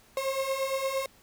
35% pulse beating tone pair, 531 / 539.7 Hz, C5 / C#5, +25 / -46 cents, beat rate 8.7 Hz, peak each -31 / -28 dBFS, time 0.17-1.06 s, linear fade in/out 2 ms, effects pink hiss -59 dBFS RMS until 1.22 s

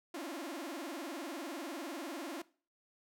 sawtooth tone with vibrato, 309.8 Hz, D#4, 7 cents flat, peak -36 dBFS, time 0.14-2.42 s, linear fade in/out 5 ms, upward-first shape sine, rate 20 Hz, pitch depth 250 cents each way, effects noise-tail reverb RT60 0.4 s tail -20 dB re dry

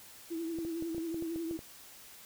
sine tone with vibrato, 330.4 Hz, E4, 4 cents sharp, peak -34 dBFS, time 0.3-1.58 s, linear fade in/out 20 ms, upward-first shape triangle, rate 11 Hz, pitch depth 58 cents each way
clicks, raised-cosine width 2 ms, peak -31 dBFS, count 10, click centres 0.587 / 0.65 / 0.824 / 0.947 / 0.981 / 1.144 / 1.224 / 1.36 / 1.511 / 1.591 s
effects white hiss -53 dBFS RMS until 2.25 s

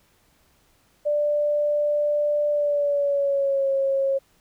sine tone with pitch glide, 590 to 544.2 Hz, D5 to C#5, +8 to -32 cents, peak -19 dBFS, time 1.05-4.19 s, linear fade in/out 20 ms, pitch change -140 cents, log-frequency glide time 2.5-3.69 s, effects pink hiss -62 dBFS RMS until 4.4 s

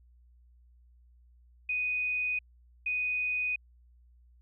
sine tone pair in turn, 2489 / 2489 Hz, D#7 / D#7, 0 / 0 cents, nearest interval unison, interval 0 cents, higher neither, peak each -28 dBFS, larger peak neither, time 1.69-2.39 / 2.86-3.56 s, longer neither, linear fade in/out 5 ms, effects added 60 Hz sine -57 dBFS peak until 4.41 s

